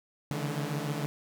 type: tone cluster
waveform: sawtooth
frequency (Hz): 140.5 / 147.3 / 162.2 / 214.6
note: C#3 / D3 / E3 / A3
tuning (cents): +24 / +6 / -28 / -43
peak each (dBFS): -33 / -30 / -34 / -36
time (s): 0.31-1.06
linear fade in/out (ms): 0
effects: none